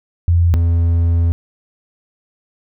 sine / triangle tone pair in turn, 85.7 / 84.47 Hz, F2 / E2, -32 / +43 cents, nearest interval unison, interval 25 cents, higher first, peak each -9 dBFS, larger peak neither, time 0.28-0.54 / 0.54-1.32 s, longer second, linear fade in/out 0 ms, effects none

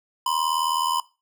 square ring-modulated tone, 1003 Hz, B5, 26 cents sharp, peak -19 dBFS, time 0.26-1 s, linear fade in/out 2 ms, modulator 39.7 Hz, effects noise-tail reverb RT60 0.3 s tail -20 dB re dry

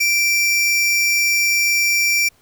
45% pulse tone pair together, 2349 / 5587 Hz, D7 / F8, 0 / 0 cents, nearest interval octave + minor third, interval 1500 cents, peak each -15 / -22 dBFS, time 0-2.29 s, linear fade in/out 10 ms, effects pink hiss -56 dBFS RMS until 2.41 s

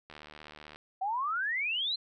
click train, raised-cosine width 0.3 ms, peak -31 dBFS, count 51, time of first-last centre 0.1-0.76 s, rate 75.8 Hz
sine exponential sweep, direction up, 740 to 4186 Hz, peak -29 dBFS, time 1.01-1.96 s, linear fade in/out 10 ms
effects none

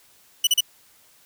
sawtooth tone bursts, 2960 Hz, F#7, in tune, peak -12 dBFS, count 3, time 0.44-0.607 s, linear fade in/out 5 ms, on 31 ms, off 37 ms, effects white hiss -56 dBFS RMS until 1.25 s

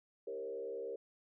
sine tone with frequency modulation, 466.2 Hz, A#4, in tune, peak -39 dBFS, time 0.27-0.96 s, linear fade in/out 5 ms, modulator 69.8 Hz, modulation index 1.1, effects none

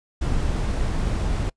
brown noise, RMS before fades -23 dBFS, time 0.21-1.5 s, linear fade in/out 10 ms, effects noise-tail reverb RT60 0.1 s tail -24 dB re dry + resampled to 22050 Hz

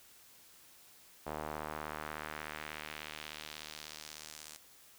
sawtooth tone with band-pass filter sweep, 76.5 Hz, D#2, 29 cents flat, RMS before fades -45 dBFS, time 1.26-4.57 s, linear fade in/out 10 ms, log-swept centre 780 to 7900 Hz, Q 1.2, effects white hiss -60 dBFS RMS until 4.98 s

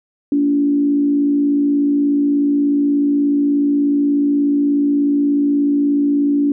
sine tone with frequency modulation, 286.8 Hz, D4, 41 cents flat, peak -12 dBFS, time 0.32-6.52 s, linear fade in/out 2 ms, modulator 56.6 Hz, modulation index 0.37, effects none

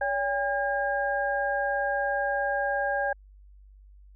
sine tone cluster, 567 / 804 / 1619 Hz, C#5 / G5 / G#6, +39 / +44 / -45 cents, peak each -29 dBFS, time 0.01-3.13 s, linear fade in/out 5 ms, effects added 49 Hz sine -49 dBFS peak until 4.15 s

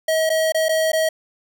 square tone with dropouts, 638 Hz, D#5, 43 cents sharp, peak -17 dBFS, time 0.08-1.09 s, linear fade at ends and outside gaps 5 ms, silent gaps 0.294-0.3 / 0.522-0.545 / 0.685-0.691 / 0.919-0.931 s, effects none

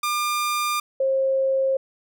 sawtooth / sine tone pair in turn, 1200 / 534.5 Hz, D6 / C5, +37 / +37 cents, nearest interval octave + major second, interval 1400 cents, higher first, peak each -18 / -18 dBFS, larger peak neither, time 0.03-0.8 / 1-1.77 s, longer neither, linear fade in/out 5 ms, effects none

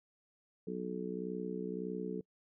harmonic tone, 61.74 Hz, B1, in tune, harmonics 3 / 4 / 5 / 6 / 7, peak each -41 / -45 / -45 / -45 / -41 dBFS, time 0.67-2.21 s, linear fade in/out 5 ms, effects noise-tail reverb RT60 0.1 s tail -26 dB re dry

